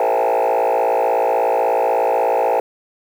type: tone with frequency modulation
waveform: sine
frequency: 659.3 Hz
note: E5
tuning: in tune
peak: -11 dBFS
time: 0-2.6 s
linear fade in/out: 2 ms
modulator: 56.4 Hz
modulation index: 4
effects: tanh soft clip ceiling -13 dBFS + 7-bit